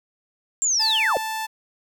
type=linear sweep; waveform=sine; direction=down; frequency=7470 to 449.7 Hz; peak=-18 dBFS; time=0.62-1.17 s; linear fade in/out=0 ms
type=tone; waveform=sawtooth; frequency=880 Hz; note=A5; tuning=in tune; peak=-22 dBFS; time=0.79-1.47 s; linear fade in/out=20 ms
effects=none